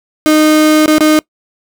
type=tone with dropouts; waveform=35% pulse; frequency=308.1 Hz; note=D#4; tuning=17 cents flat; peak=-4 dBFS; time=0.26-1.19 s; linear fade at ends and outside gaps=0 ms; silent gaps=0.859-0.879 / 0.982-1.007 s; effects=noise-tail reverb RT60 0.1 s tail -24 dB re dry